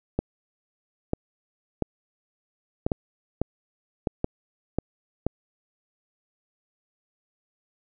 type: clicks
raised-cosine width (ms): 2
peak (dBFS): -10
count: 10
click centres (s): 0.19 / 1.134 / 1.823 / 2.865 / 2.918 / 3.416 / 4.072 / 4.244 / 4.786 / 5.266
effects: none